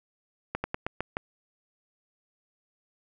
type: slowing click train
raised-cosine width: 0.5 ms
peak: -14 dBFS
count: 6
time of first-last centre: 0.55-1.169 s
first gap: 90 ms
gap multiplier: 1.16
effects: none